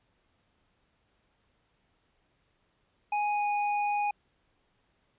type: tone with pitch glide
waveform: square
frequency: 830.6 to 825.3 Hz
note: G#5 to G#5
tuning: 0 to -11 cents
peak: -27 dBFS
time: 3.12-4.11 s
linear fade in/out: 5 ms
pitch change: -11 cents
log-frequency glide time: 3.31-3.45 s
effects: pink hiss -72 dBFS RMS until 5.18 s + resampled to 8000 Hz